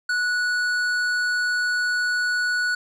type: tone with hard clipping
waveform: triangle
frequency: 1471 Hz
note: F#6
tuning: 11 cents flat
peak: -22 dBFS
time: 0.09-2.75 s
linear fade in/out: 5 ms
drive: 13 dB
effects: none